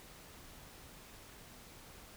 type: silence
effects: pink hiss -55 dBFS RMS until 2.16 s